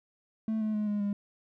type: tone with pitch steps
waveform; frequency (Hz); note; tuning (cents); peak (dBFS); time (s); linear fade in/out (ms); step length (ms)
triangle; 220 / 215.6 / 211.3 / 207.1 / 202.9; A3 / A3 / G#3 / G#3 / G#3; 0 / -35 / +30 / -5 / -40; -25; 0.48-1.13; 2; 130
effects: tanh soft clip ceiling -21 dBFS